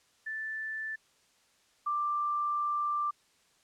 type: tone pair in turn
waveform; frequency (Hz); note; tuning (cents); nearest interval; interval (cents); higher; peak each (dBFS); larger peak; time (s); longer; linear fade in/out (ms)
sine; 1760 / 1180.8; A6 / D6; 0 / +9; perfect fifth; 691; first; -34 / -28; second; 0.26-0.96 / 1.86-3.11; second; 10
effects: white hiss -67 dBFS RMS until 3.63 s + low-pass 8000 Hz 12 dB/octave